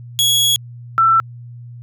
sawtooth / sine tone pair in turn, 3341 / 1336.3 Hz, G#7 / E6, +10 / +23 cents, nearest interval octave + major third, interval 1587 cents, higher first, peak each -9 dBFS, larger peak neither, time 0.19-0.56 / 0.98-1.2 s, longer first, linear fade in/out 0 ms, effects added 120 Hz sine -32 dBFS peak until 1.82 s

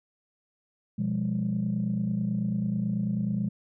sine chord, F diminished, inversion second, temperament equal with one note detuned, 123.47 / 174.61 / 203.8 Hz, Cb3 / F3 / Ab3, 0 / 0 / -32 cents, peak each -31 / -30 / -27 dBFS, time 0.98-3.49 s, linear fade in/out 10 ms, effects tanh soft clip ceiling -19 dBFS

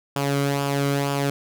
sawtooth tone with flanger, 140.5 Hz, C#3, 24 cents sharp, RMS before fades -23 dBFS, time 0.16-1.3 s, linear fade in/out 2 ms, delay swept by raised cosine 0.49 to 1.16 ms, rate 2.1 Hz, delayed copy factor -0.55, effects none

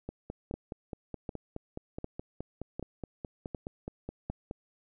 two click trains, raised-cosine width 2 ms, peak -22 / -24 dBFS, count 6 / 22, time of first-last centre 0.54-4.299 / 0.09-4.511 s, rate 1.33 / 4.75 Hz, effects none

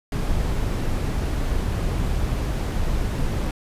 brown noise, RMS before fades -23 dBFS, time 0.12-3.51 s, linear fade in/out 2 ms, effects resampled to 32000 Hz

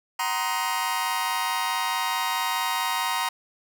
sawtooth chord, C half-diminished seventh, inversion second, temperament just, 753.5 / 941.9 / 1046.5 / 1255.8 Hz, Gb5 / Bb5 / C6 / Eb6, +31 / +18 / 0 / +16 cents, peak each -29 / -23 / -27 / -29 dBFS, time 0.19-3.29 s, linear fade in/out 5 ms, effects none

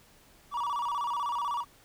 triangle tone with vibrato, 1046.5 Hz, C6, in tune, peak -27 dBFS, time 0.51-1.65 s, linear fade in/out 50 ms, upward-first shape square, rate 16 Hz, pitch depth 160 cents each way, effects pink hiss -59 dBFS RMS until 1.84 s

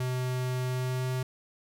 square tone with pitch glide, 127.1 to 128.35 Hz, C3 to C3, -50 to -33 cents, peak -29 dBFS, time 0-1.23 s, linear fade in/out 5 ms, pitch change +17 cents, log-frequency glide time 0.66-1.11 s, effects none

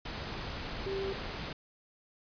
sine tone in noise, 390 Hz, G4, 9 cents flat, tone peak -33 dBFS, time 0.86-1.13 s, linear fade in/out 5 ms, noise pink, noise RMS -39 dBFS, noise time 0.05-1.53 s, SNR +3 dB, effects resampled to 11025 Hz

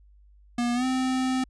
square tone with pitch glide, 240 to 258.7 Hz, B3 to C4, -49 to -19 cents, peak -24 dBFS, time 0.58-1.44 s, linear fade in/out 5 ms, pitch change +130 cents, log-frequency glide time 0.74-0.85 s, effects added 50 Hz sine -52 dBFS peak until 1.49 s + resampled to 22050 Hz

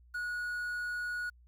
triangle tone with quantisation, 1457 Hz, F#6, 27 cents flat, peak -32 dBFS, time 0.14-1.3 s, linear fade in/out 10 ms, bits 10, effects added 60 Hz sine -57 dBFS peak until 1.47 s

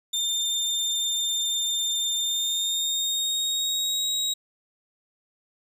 30% pulse tone with pitch glide, 3606 to 3809 Hz, A7 to A#7, +42 to +37 cents, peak -21 dBFS, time 0.13-4.34 s, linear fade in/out 10 ms, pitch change +95 cents, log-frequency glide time 2.21-4.09 s, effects none

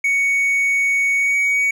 triangle tone with pitch glide, 2230 to 2249 Hz, C#7 to C#7, +10 to +24 cents, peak -13 dBFS, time 0.04-1.71 s, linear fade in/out 5 ms, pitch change +14 cents, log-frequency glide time 1.17-1.37 s, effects none

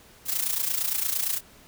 blue noise with amplitude modulation, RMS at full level -24 dBFS, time 0.25-1.41 s, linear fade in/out 50 ms, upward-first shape sine, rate 28.7 Hz, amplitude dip 70%, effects pink hiss -53 dBFS RMS until 1.67 s

